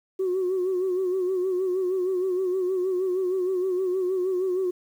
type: tone with vibrato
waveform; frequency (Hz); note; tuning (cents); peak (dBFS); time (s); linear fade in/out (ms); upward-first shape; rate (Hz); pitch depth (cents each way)
sine; 370; F#4; 0; -21; 0.19-4.71; 10; sine; 6.4; 60
effects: tanh soft clip ceiling -19 dBFS + 9-bit